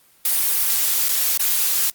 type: noise with dropouts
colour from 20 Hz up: blue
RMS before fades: -19 dBFS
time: 0.25-1.9 s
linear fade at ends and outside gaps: 2 ms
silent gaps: 1.086-1.09 / 1.375-1.395 s
effects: white hiss -55 dBFS RMS until 1.94 s + Opus 32 kbps